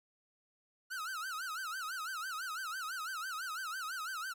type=tone with vibrato; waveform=45% pulse; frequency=1396.9 Hz; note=F6; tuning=in tune; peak=-38 dBFS; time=0.9-4.34 s; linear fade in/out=20 ms; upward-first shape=sine; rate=6 Hz; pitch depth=200 cents each way; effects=none